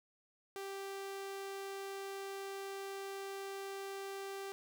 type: tone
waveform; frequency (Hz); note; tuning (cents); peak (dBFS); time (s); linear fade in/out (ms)
sawtooth; 392; G4; 0; -38; 0.56-4.52; 0
effects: none